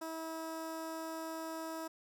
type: tone with notch filter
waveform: 15% pulse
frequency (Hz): 323.1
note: E4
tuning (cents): -35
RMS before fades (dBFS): -42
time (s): 0.01-1.88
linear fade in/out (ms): 10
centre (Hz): 3100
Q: 1.7
effects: none